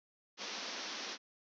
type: band-pass noise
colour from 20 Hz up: white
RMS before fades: -43 dBFS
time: 0.37-1.18 s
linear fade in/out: 50 ms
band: 190 to 6100 Hz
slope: 96 dB/octave
effects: none